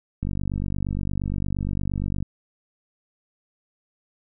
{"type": "click train", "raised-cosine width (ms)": 5, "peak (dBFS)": -15, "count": 98, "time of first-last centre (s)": [0.23, 2.226], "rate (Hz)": 48.6, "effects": []}